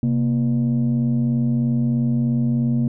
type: tone pair together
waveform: sine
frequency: 131.9 / 235 Hz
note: C3 / A#3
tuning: +14 / +14 cents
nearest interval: minor seventh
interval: 1000 cents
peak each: -18 / -17 dBFS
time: 0.03-2.88 s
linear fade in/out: 2 ms
effects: tanh soft clip ceiling -13 dBFS